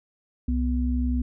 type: tone pair together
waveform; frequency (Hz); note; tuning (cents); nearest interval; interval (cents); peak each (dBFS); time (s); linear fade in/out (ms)
sine; 65.08 / 246.9; C2 / B3; -9 / 0; octave + major seventh; 2309; -23 / -26; 0.48-1.22; 5
effects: none